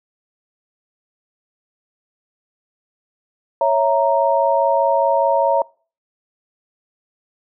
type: chord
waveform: sine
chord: A# diminished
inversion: first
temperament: equal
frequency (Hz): 554.4 / 659.3 / 932.3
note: C#5 / E5 / A#5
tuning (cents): 0 / 0 / 0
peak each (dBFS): -17 / -18 / -17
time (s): 3.61-5.62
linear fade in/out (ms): 2
effects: noise-tail reverb RT60 0.4 s tail -25 dB re dry